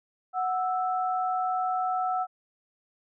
sine tone pair together, 739.5 / 1318.5 Hz, F#5 / E6, -1 / 0 cents, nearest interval minor seventh, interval 1001 cents, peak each -26 / -31 dBFS, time 0.33-2.27 s, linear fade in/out 50 ms, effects none

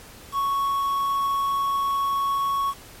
triangle tone with quantisation, 1108.7 Hz, C#6, in tune, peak -19 dBFS, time 0.32-2.74 s, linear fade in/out 50 ms, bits 7, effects pink hiss -45 dBFS RMS until 3 s + MP3 64 kbps

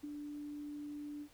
sine tone with ADSR envelope, 293.7 Hz, D4, in tune, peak -38 dBFS, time 0.03-1.29 s, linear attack 12 ms, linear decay 12 ms, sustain -4 dB, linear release 75 ms, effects pink hiss -65 dBFS RMS until 1.33 s

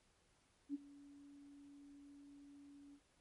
sine tone with ADSR envelope, 284.3 Hz, C#4, 44 cents sharp, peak -37 dBFS, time 0.69-3 s, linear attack 53 ms, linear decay 24 ms, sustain -20 dB, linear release 60 ms, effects pink hiss -75 dBFS RMS until 3.2 s + MP3 48 kbps

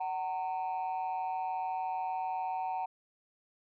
sine tone pair together, 750.4 / 917 Hz, F#5 / A#5, +24 / -29 cents, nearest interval minor third, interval 347 cents, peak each -32 / -34 dBFS, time 0-2.86 s, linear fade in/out 10 ms, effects tanh soft clip ceiling -29 dBFS

